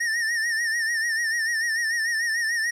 square tone with vibrato, 1830 Hz, A#6, 32 cents flat, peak -23 dBFS, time 0-2.71 s, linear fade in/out 10 ms, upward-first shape sine, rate 6.8 Hz, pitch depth 70 cents each way, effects low-pass 9000 Hz 12 dB/octave + 10-bit

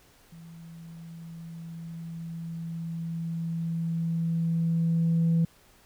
sine tone with level ramp, 165.8 Hz, E3, 10 cents sharp, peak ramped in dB -44 to -18 dBFS, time 0.32-5.45 s, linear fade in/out 5 ms, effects tanh soft clip ceiling -18 dBFS + pink hiss -59 dBFS RMS until 5.85 s

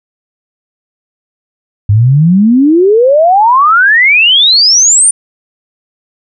sine exponential sweep, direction up, 98 to 9397 Hz, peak -3 dBFS, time 1.89-5.11 s, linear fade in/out 5 ms, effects none

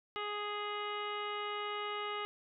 harmonic tone, 415.3 Hz, G#4, in tune, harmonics 1 / 2 / 3 / 4 / 5 / 6 / 7 / 8 / 9, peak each -42 / -45 / -40 / -52 / -45 / -54 / -45 / -56 / -55 dBFS, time 0.16-2.25 s, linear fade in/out 0 ms, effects none

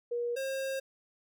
sine / square tone pair in turn, 477.7 / 536.1 Hz, A#4 / C5, +42 / +42 cents, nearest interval major second, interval 200 cents, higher second, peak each -30 / -33 dBFS, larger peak first, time 0.11-0.36 / 0.36-0.8 s, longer second, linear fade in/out 10 ms, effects none

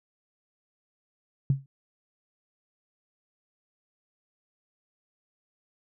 sine tone with exponential decay, 136.4 Hz, C#3, 28 cents flat, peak -16 dBFS, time 1.5-1.66 s, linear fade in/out 2 ms, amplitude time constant 33 ms, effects none

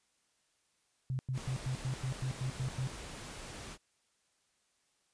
sine tone bursts, 130 Hz, C3, 11 cents flat, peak -32 dBFS, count 10, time 1.1-2.873 s, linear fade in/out 0 ms, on 90 ms, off 97 ms
pink noise, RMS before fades -46 dBFS, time 1.33-3.78 s, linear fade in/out 50 ms
effects white hiss -75 dBFS RMS until 5.13 s + resampled to 22050 Hz

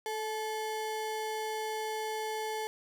square ring-modulated tone, 650 Hz, E5, 24 cents flat, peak -31 dBFS, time 0.06-2.67 s, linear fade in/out 0 ms, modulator 213 Hz, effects none

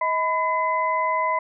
sine tone cluster, 635 / 1001 / 2038 Hz, D#5 / B5 / C7, +35 / +23 / -46 cents, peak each -27 / -21 / -29 dBFS, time 0.01-1.39 s, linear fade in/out 5 ms, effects none

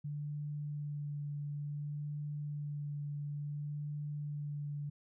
sine tone with vibrato, 146.5 Hz, D3, 4 cents flat, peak -37 dBFS, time 0.04-4.9 s, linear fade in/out 10 ms, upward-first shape sine, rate 0.57 Hz, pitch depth 13 cents each way, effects none

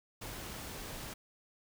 pink noise, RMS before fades -44 dBFS, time 0.21-1.14 s, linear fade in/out 10 ms, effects none

